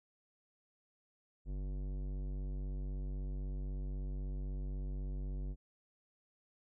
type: tone with tanh clipping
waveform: sine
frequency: 48.09 Hz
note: G1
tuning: 32 cents flat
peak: -39 dBFS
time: 1.45-5.56 s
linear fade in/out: 50 ms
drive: 16 dB
effects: none